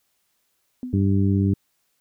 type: tone with exponential decay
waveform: sine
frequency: 251.2 Hz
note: B3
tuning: 30 cents sharp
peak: -25 dBFS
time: 0.83-1.2 s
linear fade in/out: 1 ms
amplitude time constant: 80 ms
type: harmonic tone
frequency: 98 Hz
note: G2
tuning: in tune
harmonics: 1 / 2 / 3 / 4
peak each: -19 / -21 / -25 / -31 dBFS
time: 0.93-1.54 s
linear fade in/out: 5 ms
effects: white hiss -70 dBFS RMS until 2 s